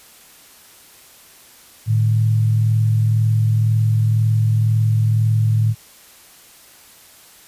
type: tone pair together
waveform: sine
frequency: 110 / 151.98 Hz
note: A2 / D#3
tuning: 0 / -40 cents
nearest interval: tritone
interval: 560 cents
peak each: -13 / -24 dBFS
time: 1.86-5.75 s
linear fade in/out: 50 ms
effects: white hiss -46 dBFS RMS until 7.47 s + resampled to 32000 Hz